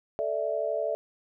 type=chord; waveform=sine; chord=A suspended fourth; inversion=none; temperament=equal; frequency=440 / 587.3 / 659.3 Hz; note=A4 / D5 / E5; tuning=0 / 0 / 0 cents; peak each=-33 / -30 / -30 dBFS; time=0.19-0.95 s; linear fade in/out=0 ms; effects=none